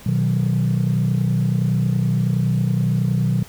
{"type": "chord", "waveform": "sine", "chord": "B major", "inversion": "none", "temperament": "equal", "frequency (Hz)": [123.47, 155.56, 185], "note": ["B2", "D#3", "F#3"], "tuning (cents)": [0, 0, 0], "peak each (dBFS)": [-18, -20, -20], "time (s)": [0.06, 3.43], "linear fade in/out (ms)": 5, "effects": ["tanh soft clip ceiling -11 dBFS", "pink hiss -43 dBFS RMS until 3.48 s"]}